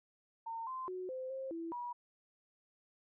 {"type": "tone with pitch steps", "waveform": "sine", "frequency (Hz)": [911, 1037, 368.2, 517, 531, 331.8, 967], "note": ["A#5", "C6", "F#4", "C5", "C5", "E4", "B5"], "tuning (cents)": [-40, -16, -8, -21, 25, 11, -37], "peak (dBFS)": -39, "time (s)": [0.46, 1.93], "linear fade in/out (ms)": 10, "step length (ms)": 210, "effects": []}